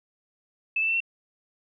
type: tone with pitch steps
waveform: sine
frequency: 2621 / 2651 / 2682 / 2713 Hz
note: E7 / E7 / E7 / E7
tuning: -11 / +9 / +29 / +49 cents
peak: -22 dBFS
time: 0.76-1.004 s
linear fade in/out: 5 ms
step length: 61 ms
effects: none